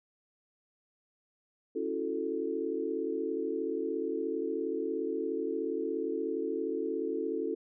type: chord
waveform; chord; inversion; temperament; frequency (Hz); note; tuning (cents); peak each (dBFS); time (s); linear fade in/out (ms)
sine; F# minor seventh; second; equal with one note detuned; 277.2 / 329.6 / 366.6 / 440; C#4 / E4 / F#4 / A4; 0 / 0 / -16 / 0; -38 / -36 / -37 / -34; 1.75-7.55; 10
effects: none